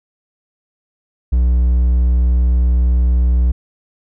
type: tone with hard clipping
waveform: triangle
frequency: 61.74 Hz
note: B1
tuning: in tune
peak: -11 dBFS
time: 1.32-3.52 s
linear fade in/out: 10 ms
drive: 6 dB
effects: none